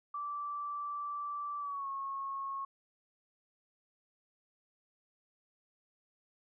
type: tone with pitch glide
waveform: sine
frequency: 1165 to 1093.3 Hz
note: D6 to C#6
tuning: -14 to -24 cents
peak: -36 dBFS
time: 0.14-2.65 s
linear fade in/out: 5 ms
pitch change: -110 cents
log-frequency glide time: 1.59-1.88 s
effects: none

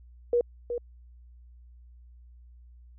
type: tone with echo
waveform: sine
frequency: 479.7 Hz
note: A#4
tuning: 50 cents sharp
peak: -20 dBFS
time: 0.33-0.41 s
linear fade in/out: 2 ms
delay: 370 ms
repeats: 1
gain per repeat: -8 dB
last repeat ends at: 0.78 s
effects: added 60 Hz sine -49 dBFS peak until 2.98 s

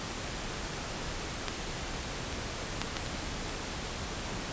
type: clicks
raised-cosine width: 0.2 ms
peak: -13 / -22 / -12 / -14 / -20 / -21 dBFS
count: 6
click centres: 1.483 / 2.327 / 2.816 / 2.968 / 3.063 / 3.494 s
effects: pink hiss -37 dBFS RMS until 4.52 s + resampled to 16000 Hz

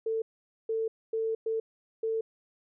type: tone bursts at uneven times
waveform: sine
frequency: 446.6 Hz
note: A4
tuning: 26 cents sharp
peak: -27 dBFS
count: 5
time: 0.06-0.22 / 0.69-0.88 / 1.13-1.35 / 1.46-1.6 / 2.03-2.21 s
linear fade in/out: 5 ms
effects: none

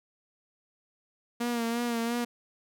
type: tone with vibrato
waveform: sawtooth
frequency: 235.1 Hz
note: A#3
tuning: 15 cents sharp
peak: -24 dBFS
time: 1.4-2.25 s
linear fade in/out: 10 ms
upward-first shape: sine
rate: 2.9 Hz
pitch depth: 41 cents each way
effects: none

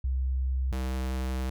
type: tone pair in turn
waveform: sine / square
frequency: 65 / 64.69 Hz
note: C2 / C2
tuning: -11 / -19 cents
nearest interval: unison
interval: 8 cents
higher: first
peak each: -25 / -29 dBFS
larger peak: first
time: 0.04-0.72 / 0.72-1.5 s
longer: second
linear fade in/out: 5 ms
effects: none

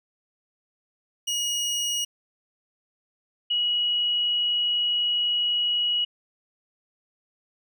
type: tone pair in turn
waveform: 25% pulse / sine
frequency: 2892 / 2912 Hz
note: F#7 / F#7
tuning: -40 / -28 cents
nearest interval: unison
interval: 12 cents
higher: second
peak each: -21 dBFS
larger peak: neither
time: 1.27-2.05 / 3.5-6.05 s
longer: second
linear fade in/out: 10 ms
effects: none

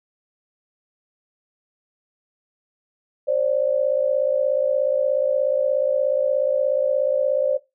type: tone pair together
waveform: sine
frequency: 530.5 / 587.3 Hz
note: C5 / D5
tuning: +24 / 0 cents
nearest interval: major second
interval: 176 cents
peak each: -20 dBFS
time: 3.27-7.58 s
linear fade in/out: 20 ms
effects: noise-tail reverb RT60 0.2 s tail -18 dB re dry

